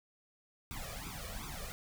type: noise with flanger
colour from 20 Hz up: pink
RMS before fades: -43 dBFS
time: 0.71-1.72 s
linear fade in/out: 0 ms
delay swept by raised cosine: 0.82 to 1.71 ms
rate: 2.7 Hz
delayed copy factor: +1
effects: none